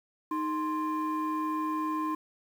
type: tone pair together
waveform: sine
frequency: 311.1 / 1046.5 Hz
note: D#4 / C6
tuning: 0 / 0 cents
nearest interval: octave + major sixth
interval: 2100 cents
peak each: -29 / -29 dBFS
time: 0.31-2.15 s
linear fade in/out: 5 ms
effects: tanh soft clip ceiling -25 dBFS + 9-bit